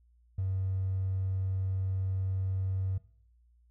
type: tone with hard clipping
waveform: triangle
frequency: 94.8 Hz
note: F#2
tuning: 43 cents sharp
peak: -29 dBFS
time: 0.38-2.98 s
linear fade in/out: 5 ms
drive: 3 dB
effects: noise-tail reverb RT60 0.5 s tail -17 dB re dry + added 59 Hz sine -61 dBFS peak until 3.7 s